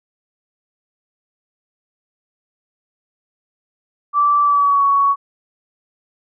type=tone with pitch glide; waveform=sine; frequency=1164 to 1118.5 Hz; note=D6 to C#6; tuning=-16 to +15 cents; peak=-11 dBFS; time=4.13-5.16 s; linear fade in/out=50 ms; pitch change=-69 cents; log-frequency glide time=4.43-4.83 s; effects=none